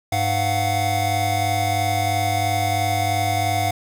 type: tone cluster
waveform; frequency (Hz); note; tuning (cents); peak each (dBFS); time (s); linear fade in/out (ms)
square; 101.1 / 697 / 740; G#2 / F5 / F#5; -46 / -4 / 0; -24; 0.12-3.71; 5
effects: none